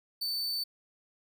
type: tone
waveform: 45% pulse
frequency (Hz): 4532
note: C#8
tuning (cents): +37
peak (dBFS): -30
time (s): 0.21-0.64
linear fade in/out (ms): 10
effects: none